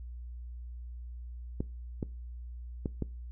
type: clicks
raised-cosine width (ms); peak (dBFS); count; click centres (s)
3; -19; 4; 1.605 / 2.028 / 2.858 / 3.023
effects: noise-tail reverb RT60 0.3 s tail -22 dB re dry + added 60 Hz sine -40 dBFS peak until 3.31 s